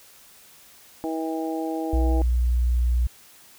harmonic tone, 160.9 Hz, E3, 42 cents flat, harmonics 2 / 3 / 4 / 5, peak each -27 / -33 / -34 / -33 dBFS, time 1.04-2.22 s, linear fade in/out 0 ms
sine tone, 60.3 Hz, B1, 41 cents flat, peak -18 dBFS, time 1.93-3.07 s, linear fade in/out 5 ms
effects white hiss -51 dBFS RMS until 3.58 s

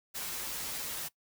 white noise with comb filter, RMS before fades -38 dBFS, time 0.14-1.09 s, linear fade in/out 20 ms, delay 10 ms, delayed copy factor -0.6, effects noise-tail reverb RT60 0.1 s tail -20 dB re dry

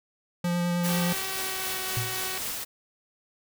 square tone with vibrato, 174.61 Hz, F3, in tune, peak -25 dBFS, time 0.44-1.13 s, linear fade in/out 5 ms, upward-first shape sine, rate 9.6 Hz, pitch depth 11 cents each way
white noise with tremolo, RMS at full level -32 dBFS, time 0.83-2.65 s, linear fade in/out 20 ms, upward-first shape sine, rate 3.8 Hz, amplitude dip 25%
5% pulse tone with pitch glide, 384.5 to 375.7 Hz, G4 to F#4, -33 to +26 cents, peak -22 dBFS, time 0.89-2.38 s, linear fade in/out 0 ms, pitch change -41 cents, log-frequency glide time 1.08-1.84 s
sine tone with exponential decay, 116.54 Hz, A#2, in tune, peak -24 dBFS, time 1.97-2.28 s, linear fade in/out 0 ms, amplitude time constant 67 ms
effects none

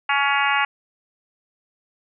harmonic tone, 280.7 Hz, C#4, 22 cents sharp, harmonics 3 / 4 / 5 / 6 / 7 / 8 / 9 / 10, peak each -23 / -24 / -25 / -26 / -26 / -27 / -28 / -28 dBFS, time 0.09-0.65 s, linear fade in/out 5 ms, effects none

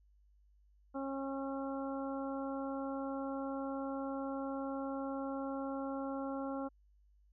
harmonic tone, 272.1 Hz, C#4, 32 cents flat, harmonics 1 / 2 / 3 / 4 / 5, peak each -39 / -42 / -46 / -49 / -49 dBFS, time 0.94-6.69 s, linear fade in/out 20 ms, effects added 50 Hz sine -64 dBFS peak until 7.32 s

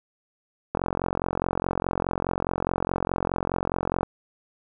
click train, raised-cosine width 1 ms, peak -10 dBFS, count 148, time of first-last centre 0.75-4.031 s, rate 44.8 Hz, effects none

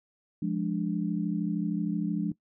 sine chord, D diminished, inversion first, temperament equal, 174.61 / 207.7 / 293.7 Hz, F3 / Ab3 / D4, 0 / 0 / 0 cents, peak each -30 / -31 / -32 dBFS, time 0.42-2.32 s, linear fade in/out 5 ms, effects noise-tail reverb RT60 0.1 s tail -19 dB re dry

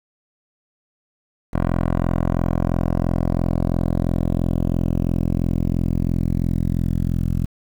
10% pulse tone with low-pass filter sweep, 42.97 Hz, F1, 27 cents flat, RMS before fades -20 dBFS, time 1.53-7.46 s, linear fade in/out 10 ms, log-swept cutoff 1300 to 190 Hz, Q 0.87, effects 7-bit

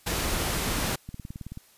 pink noise, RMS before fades -28 dBFS, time 0.06-0.96 s, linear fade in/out 10 ms
click train, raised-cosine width 5 ms, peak -25 dBFS, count 10, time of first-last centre 1.09-1.574 s, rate 18.6 Hz
effects white hiss -58 dBFS RMS until 1.77 s + resampled to 32000 Hz

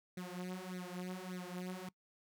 sawtooth tone with flanger, 182.2 Hz, F#3, 26 cents flat, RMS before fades -44 dBFS, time 0.17-1.89 s, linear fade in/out 5 ms, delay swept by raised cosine 0.49 to 5.99 ms, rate 1.7 Hz, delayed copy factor +1, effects noise-tail reverb RT60 0.1 s tail -22 dB re dry

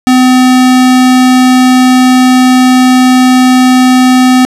square tone, 254.5 Hz, C4, 48 cents flat, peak -3 dBFS, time 0.07-4.45 s, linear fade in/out 0 ms, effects low-pass 11000 Hz 12 dB/octave + 7-bit

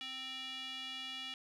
square tone with band-pass filter, 261.6 Hz, C4, in tune, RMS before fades -44 dBFS, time 0.01-1.34 s, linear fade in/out 0 ms, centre 3100 Hz, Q 5.1, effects none

